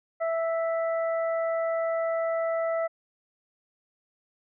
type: harmonic tone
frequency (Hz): 659.3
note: E5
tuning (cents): 0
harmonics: 1 / 2 / 3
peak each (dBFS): -25 / -35 / -39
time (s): 0.2-2.88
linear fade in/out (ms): 20
effects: none